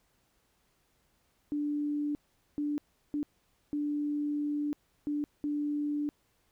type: tone bursts at uneven times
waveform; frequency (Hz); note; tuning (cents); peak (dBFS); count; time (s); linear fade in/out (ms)
sine; 293.7; D4; 0; -29; 6; 1.52-2.15 / 2.58-2.78 / 3.14-3.23 / 3.73-4.73 / 5.07-5.24 / 5.44-6.09; 0
effects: pink hiss -72 dBFS RMS until 6.51 s